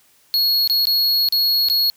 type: tone with dropouts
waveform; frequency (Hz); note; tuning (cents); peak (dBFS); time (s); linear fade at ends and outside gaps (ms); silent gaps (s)
square; 4328; C#8; -42; -15; 0.34-1.9; 0; 0.675-0.698 / 0.854-0.87 / 1.287-1.324 / 1.686-1.699
effects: white hiss -56 dBFS RMS until 1.96 s + high-pass 60 Hz 12 dB/octave